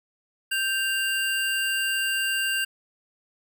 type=tone pair together; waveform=square; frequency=1568.1 / 2794 Hz; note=G6 / F7; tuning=0 / 0 cents; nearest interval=minor seventh; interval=1000 cents; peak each=-27 dBFS; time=0.51-2.65 s; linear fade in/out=10 ms; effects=none